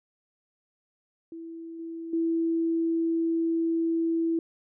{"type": "tone with level steps", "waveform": "sine", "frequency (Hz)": 330, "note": "E4", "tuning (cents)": 2, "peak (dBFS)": [-37, -34, -23], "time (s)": [1.32, 4.39], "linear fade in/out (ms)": 2, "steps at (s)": [1.79, 2.13], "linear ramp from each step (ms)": 5, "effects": []}